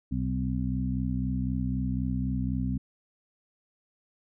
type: harmonic tone with a mistuned harmonic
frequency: 63.9 Hz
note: C2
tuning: 40 cents flat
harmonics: 1 / 2 / 3 / 4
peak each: -32 / -32 / -32 / -32 dBFS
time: 0.11-2.78 s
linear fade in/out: 10 ms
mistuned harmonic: 1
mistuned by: +55 cents
effects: none